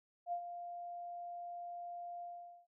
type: tone with ADSR envelope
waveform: sine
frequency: 698.5 Hz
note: F5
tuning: in tune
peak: -34 dBFS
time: 0.26-2.67 s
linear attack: 63 ms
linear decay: 80 ms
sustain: -9 dB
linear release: 450 ms
effects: none